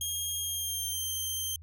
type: tone with pitch glide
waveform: 10% pulse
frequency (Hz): 3243 to 3143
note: G#7 to G7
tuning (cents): -42 to +4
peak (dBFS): -24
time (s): 0.01-1.56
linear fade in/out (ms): 2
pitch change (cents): -54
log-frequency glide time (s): 0.4-0.99
effects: added 81 Hz sine -46 dBFS peak until 1.62 s